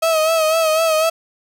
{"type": "tone with vibrato", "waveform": "35% pulse", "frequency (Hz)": 640, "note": "D#5", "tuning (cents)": 49, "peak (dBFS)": -12, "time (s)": [0.02, 1.1], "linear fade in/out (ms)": 10, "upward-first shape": "sine", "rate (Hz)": 4, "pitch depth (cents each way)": 49, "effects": []}